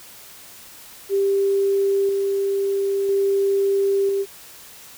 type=tone with tremolo; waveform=sine; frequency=394.5 Hz; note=G4; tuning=11 cents sharp; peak=-16 dBFS; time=1.09-4.26 s; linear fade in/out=50 ms; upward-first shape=square; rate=0.5 Hz; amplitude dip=25%; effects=white hiss -43 dBFS RMS until 4.97 s